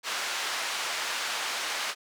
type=band-pass noise; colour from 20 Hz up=pink; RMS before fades=-32 dBFS; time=0.03-1.95 s; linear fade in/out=50 ms; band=1000 to 6500 Hz; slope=12 dB/octave; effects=none